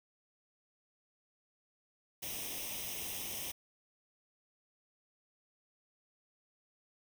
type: noise with comb filter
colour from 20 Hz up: white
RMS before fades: -41 dBFS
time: 2.22-3.52 s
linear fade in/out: 10 ms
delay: 0.34 ms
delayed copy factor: +0.75
effects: none